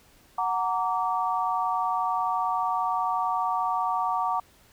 sine chord, Gb augmented, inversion none, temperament just, 740 / 925 / 1156.2 Hz, Gb5 / Bb5 / D6, 0 / -14 / -27 cents, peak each -28 dBFS, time 0.38-4.4 s, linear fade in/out 5 ms, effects pink hiss -58 dBFS RMS until 4.72 s

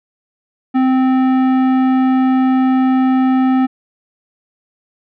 sine tone with tanh clipping, 260 Hz, C4, 11 cents flat, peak -12 dBFS, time 0.74-3.67 s, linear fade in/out 20 ms, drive 14 dB, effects none

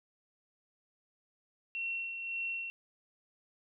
sine tone with tremolo, 2722 Hz, F7, 45 cents flat, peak -33 dBFS, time 1.75-2.7 s, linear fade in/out 0 ms, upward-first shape sine, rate 1.8 Hz, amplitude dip 45%, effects none

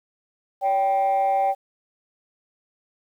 sine tone pair together, 567 / 780.3 Hz, C#5 / G5, +39 / -8 cents, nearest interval tritone, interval 553 cents, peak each -23 / -17 dBFS, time 0.61-1.55 s, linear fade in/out 50 ms, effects tanh soft clip ceiling -15 dBFS + 9-bit

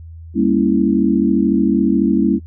sine chord, G diminished seventh, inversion none, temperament equal with one note detuned, 199.19 / 233.1 / 277.2 / 329.6 Hz, G3 / Bb3 / Db4 / Fb4, +28 / 0 / 0 / 0 cents, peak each -17 dBFS, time 0.34-2.4 s, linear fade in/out 50 ms, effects noise-tail reverb RT60 0.1 s tail -20 dB re dry + added 82 Hz sine -32 dBFS peak until 2.46 s

